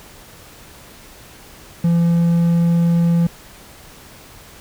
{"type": "tone", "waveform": "triangle", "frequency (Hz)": 169.7, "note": "F3", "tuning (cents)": -49, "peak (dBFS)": -10, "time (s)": [1.84, 3.27], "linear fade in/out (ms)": 5, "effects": ["pink hiss -42 dBFS RMS until 4.6 s"]}